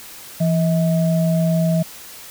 sine tone pair together, 167.5 / 639.6 Hz, E3 / D#5, +28 / +48 cents, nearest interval octave + major seventh, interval 2320 cents, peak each -15 / -22 dBFS, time 0.4-1.83 s, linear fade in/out 10 ms, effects white hiss -38 dBFS RMS until 2.3 s

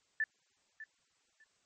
sine tone with echo, 1760 Hz, A6, in tune, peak -29 dBFS, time 0.2-0.24 s, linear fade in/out 2 ms, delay 600 ms, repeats 2, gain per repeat -15 dB, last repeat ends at 1.44 s, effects white hiss -74 dBFS RMS until 1.65 s + MP3 32 kbps

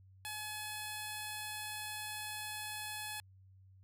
5% pulse tone with notch filter, 851 Hz, G#5, 42 cents sharp, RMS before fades -43 dBFS, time 0.25-3.2 s, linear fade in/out 0 ms, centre 6200 Hz, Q 1.3, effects added 95 Hz sine -58 dBFS peak until 3.83 s

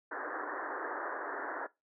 white band-pass noise, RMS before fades -39 dBFS, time 0.11-1.67 s, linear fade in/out 10 ms, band 280 to 1800 Hz, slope 96 dB/octave, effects noise-tail reverb RT60 0.2 s tail -19 dB re dry

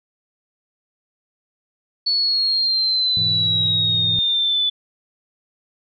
sine exponential sweep, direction down, 4435 to 3474 Hz, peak -16 dBFS, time 2.06-4.7 s, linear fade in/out 10 ms
triangle chord, E major, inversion first, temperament just, 103.01 / 123.61 / 164.81 Hz, G#2 / B2 / E3, -14 / +2 / 0 cents, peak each -26 / -31 / -27 dBFS, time 3.17-4.19 s, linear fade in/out 0 ms
effects none

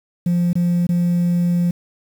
sine tone with dropouts, 174.61 Hz, F3, in tune, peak -12 dBFS, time 0.26-1.71 s, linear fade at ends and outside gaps 5 ms, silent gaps 0.531-0.554 / 0.868-0.89 s, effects tanh soft clip ceiling -13 dBFS + 7-bit

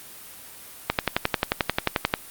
click train, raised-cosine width 0.3 ms, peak -3 dBFS, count 15, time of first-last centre 0.9-2.139 s, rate 11.3 Hz, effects white hiss -43 dBFS RMS until 2.3 s + Opus 32 kbps

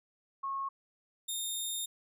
sine / 15% pulse tone pair in turn, 1091 / 3662 Hz, C#6 / A#7, -28 / -32 cents, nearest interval octave + major sixth, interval 2096 cents, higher second, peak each -33 / -27 dBFS, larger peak second, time 0.43-0.69 / 1.28-1.86 s, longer second, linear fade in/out 10 ms, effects none

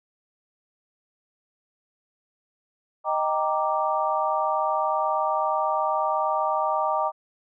sine chord, Eb major seventh, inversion none, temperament equal, 622.3 / 784 / 932.3 / 1174.7 Hz, Eb5 / G5 / Bb5 / D6, 0 / 0 / 0 / 0 cents, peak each -27 dBFS, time 3.04-7.12 s, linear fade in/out 50 ms, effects none

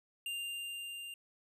square tone with level ramp, 2794 Hz, F7, in tune, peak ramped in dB -37 to -44 dBFS, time 0.26-1.14 s, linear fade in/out 2 ms, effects resampled to 32000 Hz

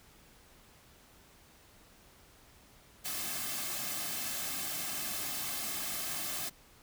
white noise with comb filter, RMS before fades -37 dBFS, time 3.04-6.5 s, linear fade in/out 20 ms, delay 2.1 ms, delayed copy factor -0.65, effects pink hiss -60 dBFS RMS until 6.82 s

